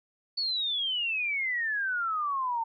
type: exponential sweep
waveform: sine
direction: down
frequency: 4509 to 894 Hz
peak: -27 dBFS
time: 0.37-2.64 s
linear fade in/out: 10 ms
effects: none